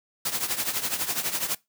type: noise with tremolo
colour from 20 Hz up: white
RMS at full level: -25 dBFS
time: 0.25-1.55 s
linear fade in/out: 5 ms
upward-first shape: triangle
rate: 12 Hz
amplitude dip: 80%
effects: noise-tail reverb RT60 0.2 s tail -22 dB re dry + high-pass 100 Hz 12 dB/octave